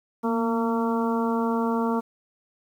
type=harmonic tone with a mistuned harmonic; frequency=228.2 Hz; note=A#3; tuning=37 cents flat; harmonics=1 / 2 / 3 / 4 / 5 / 6; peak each=-24 / -28 / -34 / -30 / -33 / -37 dBFS; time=0.23-2.01 s; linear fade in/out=20 ms; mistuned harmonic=1; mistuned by=+36 cents; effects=9-bit